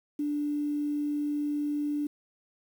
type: tone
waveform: sine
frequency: 293.7 Hz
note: D4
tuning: in tune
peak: -27 dBFS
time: 0.19-2.07 s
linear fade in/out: 5 ms
effects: 9-bit